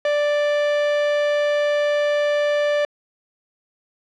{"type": "tone", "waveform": "45% pulse", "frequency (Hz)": 587.3, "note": "D5", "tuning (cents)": 0, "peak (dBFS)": -17, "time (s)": [0.05, 2.85], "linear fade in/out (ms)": 2, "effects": ["low-pass 3000 Hz 12 dB/octave"]}